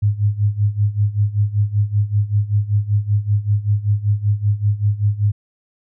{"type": "tone with tremolo", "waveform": "sine", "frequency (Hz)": 103.5, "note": "G#2", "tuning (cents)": -5, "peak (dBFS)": -11, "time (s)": [0.02, 5.32], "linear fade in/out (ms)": 10, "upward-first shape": "sine", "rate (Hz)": 5.2, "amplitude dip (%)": 85, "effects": []}